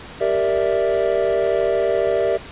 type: chord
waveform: triangle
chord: E half-diminished seventh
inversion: first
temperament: equal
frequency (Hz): 392 / 466.2 / 587.3 / 659.3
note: G4 / Bb4 / D5 / E5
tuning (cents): 0 / 0 / 0 / 0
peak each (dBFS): -20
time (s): 0.2-2.38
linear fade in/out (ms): 20
effects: pink hiss -37 dBFS RMS until 2.51 s + resampled to 8000 Hz